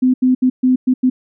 sine tone bursts at uneven times, 255.2 Hz, C4, 43 cents flat, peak -9 dBFS, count 6, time 0.02-0.14 / 0.22-0.35 / 0.42-0.5 / 0.63-0.76 / 0.87-0.94 / 1.03-1.1 s, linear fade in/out 10 ms, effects none

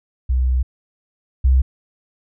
sine tone pair in turn, 63.4 / 64.96 Hz, B1 / C2, +46 / -12 cents, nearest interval unison, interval 42 cents, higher second, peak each -14 / -10 dBFS, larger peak second, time 0.29-0.63 / 1.44-1.62 s, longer first, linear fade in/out 10 ms, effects none

